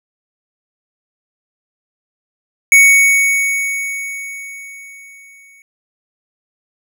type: tone with exponential decay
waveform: square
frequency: 2228 Hz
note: C#7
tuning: 8 cents sharp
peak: -4 dBFS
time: 2.72-5.62 s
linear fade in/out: 1 ms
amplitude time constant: 630 ms
effects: none